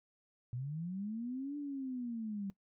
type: linear two-way sweep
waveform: sine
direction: up then down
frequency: 117.7 to 293.8 to 192.5 Hz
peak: -37 dBFS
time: 0.53-2.5 s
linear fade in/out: 0 ms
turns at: 1.57 s
effects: noise-tail reverb RT60 0.1 s tail -19 dB re dry